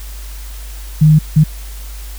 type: tone bursts at uneven times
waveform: sine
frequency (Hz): 154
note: D#3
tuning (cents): -17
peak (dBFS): -4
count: 2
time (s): 1.01-1.19 / 1.36-1.44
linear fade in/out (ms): 10
effects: added 50 Hz sine -26 dBFS peak until 2.18 s + white hiss -37 dBFS RMS until 2.18 s